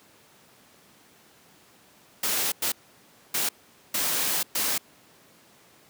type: noise bursts at uneven times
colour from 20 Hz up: white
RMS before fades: -26 dBFS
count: 5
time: 2.23-2.52 / 2.62-2.72 / 3.34-3.49 / 3.94-4.43 / 4.55-4.78 s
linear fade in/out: 5 ms
effects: pink hiss -56 dBFS RMS until 5.89 s + high-pass 150 Hz 12 dB/octave